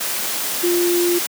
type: tone in noise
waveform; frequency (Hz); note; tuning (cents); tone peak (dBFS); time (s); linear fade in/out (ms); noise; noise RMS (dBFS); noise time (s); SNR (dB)
sine; 349.2; F4; 0; -15; 0.63-1.19; 10; white; -23; 0-1.27; +5
effects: high-pass 200 Hz 12 dB/octave